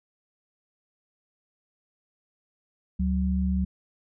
sine tone pair together, 72.01 / 187.3 Hz, D2 / F#3, -33 / +21 cents, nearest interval octave + perfect fourth, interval 1654 cents, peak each -25 dBFS, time 2.99-3.65 s, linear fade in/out 10 ms, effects none

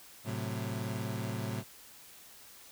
30% pulse chord, F# diminished, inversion first, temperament equal, 110 / 130.81 / 185 Hz, A2 / C3 / F#3, 0 / 0 / 0 cents, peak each -34 / -37 / -39 dBFS, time 0.24-1.64 s, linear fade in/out 50 ms, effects white hiss -54 dBFS RMS until 2.71 s

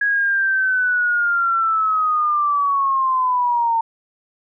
sine linear sweep, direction down, 1661.2 to 904 Hz, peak -15 dBFS, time 0.01-3.81 s, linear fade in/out 5 ms, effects none

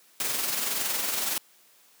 white noise with amplitude modulation, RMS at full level -27 dBFS, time 0.2-1.38 s, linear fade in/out 2 ms, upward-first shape sine, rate 21.6 Hz, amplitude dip 40%, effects white hiss -59 dBFS RMS until 2 s + high-pass 200 Hz 12 dB/octave

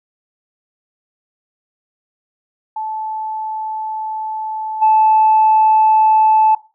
sine tone with level steps, 871 Hz, A5, 18 cents flat, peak -20 / -7 dBFS, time 2.76-6.55 s, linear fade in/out 5 ms, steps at 4.81 s, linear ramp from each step 20 ms, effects noise-tail reverb RT60 0.3 s tail -19 dB re dry + tanh soft clip ceiling -3 dBFS

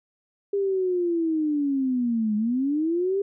sine linear two-way sweep, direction down then up, 403.8 to 207.8 to 403.8 Hz, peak -21 dBFS, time 0.53-3.22 s, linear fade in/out 5 ms, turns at 2.36 s, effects none

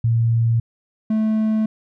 sine / triangle tone pair in turn, 115.4 / 217.8 Hz, A#2 / A3, -17 / -17 cents, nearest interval major seventh, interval 1100 cents, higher second, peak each -14 / -14 dBFS, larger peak neither, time 0.04-0.6 / 1.1-1.66 s, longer neither, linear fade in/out 5 ms, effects none

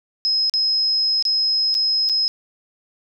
sine tone with dropouts, 5120 Hz, D#8, 49 cents sharp, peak -16 dBFS, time 0.25-2.28 s, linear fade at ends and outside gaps 0 ms, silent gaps 0.497-0.538 / 1.225-1.252 / 1.743-1.75 / 2.09-2.096 s, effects none

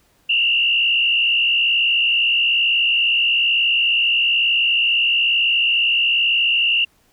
sine tone with frequency modulation, 2794 Hz, F7, in tune, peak -14 dBFS, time 0.29-6.85 s, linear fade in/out 10 ms, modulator 61.1 Hz, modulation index 1.6, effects pink hiss -59 dBFS RMS until 7.12 s

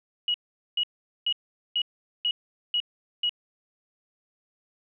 sine tone bursts, 2907 Hz, F#7, 31 cents flat, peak -22 dBFS, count 7, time 0.28-3.294 s, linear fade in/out 2 ms, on 62 ms, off 430 ms, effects none

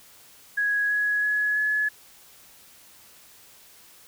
sine tone with pitch steps, 1663 / 1676.5 / 1690.1 / 1703.8 Hz, G#6 / G#6 / G#6 / G#6, +2 / +16 / +30 / +44 cents, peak -21 dBFS, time 0.57-1.89 s, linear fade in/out 10 ms, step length 330 ms, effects white hiss -52 dBFS RMS until 4.07 s

